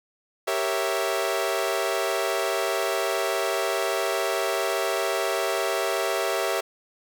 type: chord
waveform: sawtooth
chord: G diminished seventh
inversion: none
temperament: equal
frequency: 392 / 466.2 / 554.4 / 659.3 Hz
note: G4 / Bb4 / Db5 / Fb5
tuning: 0 / 0 / 0 / 0 cents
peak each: -25 / -27 / -26 / -24 dBFS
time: 0.47-6.61 s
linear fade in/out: 10 ms
effects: none